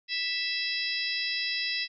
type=harmonic tone with a mistuned harmonic; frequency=659.3 Hz; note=E5; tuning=in tune; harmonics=3 / 4 / 5 / 6 / 7 / 8; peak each=-35 / -34 / -38 / -35 / -35 / -36 dBFS; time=0.08-1.88 s; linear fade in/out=50 ms; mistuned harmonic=7; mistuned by=+76 cents; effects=none